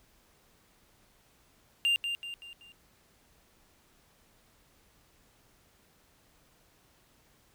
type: tone with echo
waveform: triangle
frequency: 2793 Hz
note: F7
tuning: 1 cent flat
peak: -22 dBFS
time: 1.85-1.96 s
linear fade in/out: 0 ms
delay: 190 ms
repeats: 4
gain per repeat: -7 dB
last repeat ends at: 2.72 s
effects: pink hiss -65 dBFS RMS until 7.54 s